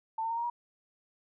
sine tone with pitch steps, 891 / 906.6 / 922.4 / 938.5 / 955 Hz, A5 / A#5 / A#5 / A#5 / A#5, +22 / -48 / -19 / +11 / +42 cents, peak -30 dBFS, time 0.18-0.5 s, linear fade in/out 5 ms, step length 64 ms, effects none

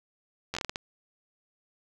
slowing click train, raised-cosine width 0.2 ms, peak -15 dBFS, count 8, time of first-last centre 0.54-0.759 s, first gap 11 ms, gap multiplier 1.34, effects none

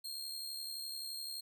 sawtooth tone with amplitude modulation, 4223 Hz, C8, 15 cents sharp, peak -36 dBFS, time 0.04-1.41 s, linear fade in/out 10 ms, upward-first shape sine, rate 71.7 Hz, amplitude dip 45%, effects 13-bit

